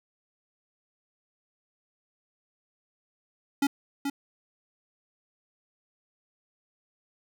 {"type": "tone with echo", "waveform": "square", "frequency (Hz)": 280, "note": "C#4", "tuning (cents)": 18, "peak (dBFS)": -22, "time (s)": [3.62, 3.67], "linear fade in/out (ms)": 5, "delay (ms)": 430, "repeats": 1, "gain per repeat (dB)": -6, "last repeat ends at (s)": 4.1, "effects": []}